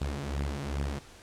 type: beating tone pair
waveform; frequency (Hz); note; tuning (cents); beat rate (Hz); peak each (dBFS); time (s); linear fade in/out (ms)
sawtooth; 69.1 / 71.6; C#2 / D2; -5 / -43; 2.5; -30; 0.01-0.99; 5
effects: pink hiss -52 dBFS RMS until 1.22 s + low-pass 9000 Hz 12 dB/octave